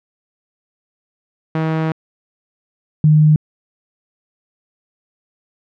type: tone pair in turn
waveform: sawtooth / sine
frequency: 159.4 / 153.06 Hz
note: D#3 / D#3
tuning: +42 / -28 cents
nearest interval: minor second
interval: 70 cents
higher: first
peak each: -12 / -7 dBFS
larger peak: second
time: 1.55-1.92 / 3.04-3.36 s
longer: first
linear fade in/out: 2 ms
effects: low-pass 2000 Hz 12 dB/octave